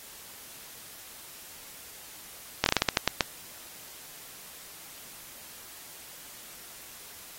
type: slowing click train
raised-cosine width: 0.2 ms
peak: -3 dBFS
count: 10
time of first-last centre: 2.64-3.208 s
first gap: 22 ms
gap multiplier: 1.25
effects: white hiss -47 dBFS RMS until 7.38 s + AAC 48 kbps